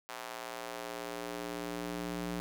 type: tone with high-pass filter sweep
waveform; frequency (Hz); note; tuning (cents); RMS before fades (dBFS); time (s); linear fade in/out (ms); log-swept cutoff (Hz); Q
square; 59.1; A#1; +24; -40; 0.09-2.4; 0; 830 to 180; 1.1
effects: none